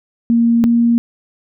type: tone pair in turn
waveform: sine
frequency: 233.1 / 234.7 Hz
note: A#3 / A#3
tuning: 0 / +12 cents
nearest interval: unison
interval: 12 cents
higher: second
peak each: -9 dBFS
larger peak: neither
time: 0.3-0.64 / 0.64-0.98 s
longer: neither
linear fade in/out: 0 ms
effects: none